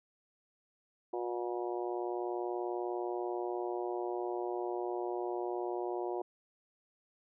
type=harmonic tone; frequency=120.2 Hz; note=B2; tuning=46 cents flat; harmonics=3 / 4 / 5 / 6 / 7 / 8; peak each=-36 / -43 / -44 / -41 / -47 / -46 dBFS; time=1.13-6.22 s; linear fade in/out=5 ms; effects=none